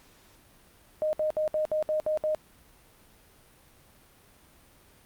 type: tone bursts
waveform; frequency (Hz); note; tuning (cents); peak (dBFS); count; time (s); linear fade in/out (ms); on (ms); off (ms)
sine; 617; D#5; -15; -24; 8; 1.02-2.348; 0; 110; 64
effects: pink hiss -58 dBFS RMS until 5.05 s + Opus 48 kbps